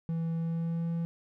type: tone with pitch glide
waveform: triangle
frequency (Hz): 164.81 to 167.59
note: E3 to E3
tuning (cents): 0 to +29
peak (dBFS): -27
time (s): 0.09-1.05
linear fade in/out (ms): 0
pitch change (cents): +29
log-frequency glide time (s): 0.35-0.91
effects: none